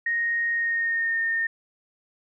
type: tone with pitch glide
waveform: sine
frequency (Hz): 1864.7 to 1827.4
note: A#6 to A#6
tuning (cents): 0 to -35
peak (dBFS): -22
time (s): 0.06-1.47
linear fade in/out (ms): 5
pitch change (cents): -35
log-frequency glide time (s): 0.51-1.2
effects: none